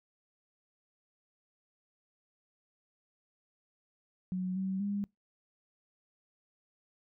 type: tone with pitch steps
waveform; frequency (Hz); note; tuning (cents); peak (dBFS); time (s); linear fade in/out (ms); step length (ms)
sine; 184.2 / 190.5 / 202.1; F#3 / G3 / G#3; -7 / -49 / -47; -31; 4.32-5.04; 0; 240
effects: noise-tail reverb RT60 0.2 s tail -26 dB re dry